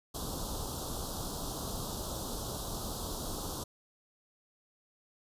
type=band-stop noise; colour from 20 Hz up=pink; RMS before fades=-38 dBFS; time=0.14-3.64 s; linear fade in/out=10 ms; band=1300 to 3400 Hz; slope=48 dB/octave; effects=resampled to 32000 Hz